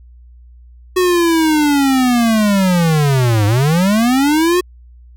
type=linear two-way sweep; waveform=square; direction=down then up; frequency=369.7 to 100.3 to 367.2 Hz; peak=-11 dBFS; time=0.96-4.61 s; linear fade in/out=10 ms; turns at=3.46 s; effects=added 60 Hz sine -38 dBFS peak until 5.16 s